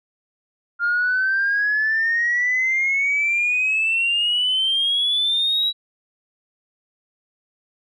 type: exponential sweep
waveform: sine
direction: up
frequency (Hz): 1396.9 to 3900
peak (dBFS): -16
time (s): 0.79-5.73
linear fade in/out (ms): 50
effects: tanh soft clip ceiling -13 dBFS